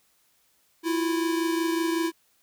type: tone pair together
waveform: square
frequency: 329.6 / 355 Hz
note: E4 / F4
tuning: 0 / +28 cents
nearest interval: minor second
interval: 128 cents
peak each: -25 / -32 dBFS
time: 0.83-2.12 s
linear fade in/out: 50 ms
effects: white hiss -66 dBFS RMS until 2.42 s